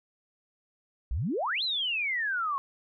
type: exponential two-way sweep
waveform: sine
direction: up then down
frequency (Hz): 51 to 4198 to 1071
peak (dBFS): -27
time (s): 1.11-2.58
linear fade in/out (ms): 0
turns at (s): 1.63
effects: none